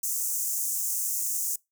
pink high-pass noise, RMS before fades -29 dBFS, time 0.03-1.56 s, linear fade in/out 5 ms, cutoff 6300 Hz, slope 48 dB/octave, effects noise-tail reverb RT60 0.2 s tail -24 dB re dry

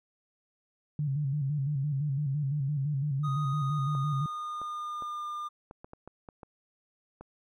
sine tone with vibrato, 142.2 Hz, C#3, 45 cents sharp, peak -27 dBFS, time 0.99-4.26 s, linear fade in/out 2 ms, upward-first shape square, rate 5.9 Hz, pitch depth 82 cents each way
triangle tone with pitch glide, 1244.5 to 1203.5 Hz, D#6 to D6, 0 to +42 cents, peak -32 dBFS, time 3.23-5.49 s, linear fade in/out 20 ms, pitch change -58 cents, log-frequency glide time 3.52-5.23 s
clicks, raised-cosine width 1 ms, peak -31 dBFS, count 10, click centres 3.951 / 4.616 / 5.023 / 5.711 / 5.845 / 5.934 / 6.076 / 6.288 / 6.432 / 7.21 s
effects none

